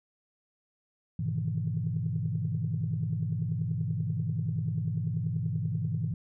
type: chord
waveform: sine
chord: E major seventh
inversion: first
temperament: just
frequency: 103.01 / 123.61 / 154.51 / 164.81 Hz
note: G#2 / B2 / D#3 / E3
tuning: -14 / +2 / -12 / 0 cents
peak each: -33 dBFS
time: 1.19-6.14 s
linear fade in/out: 5 ms
effects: tanh soft clip ceiling -19 dBFS